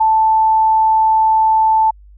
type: tone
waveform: sine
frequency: 880 Hz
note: A5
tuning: in tune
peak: -9 dBFS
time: 0-1.91 s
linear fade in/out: 10 ms
effects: added 50 Hz sine -39 dBFS peak until 2.17 s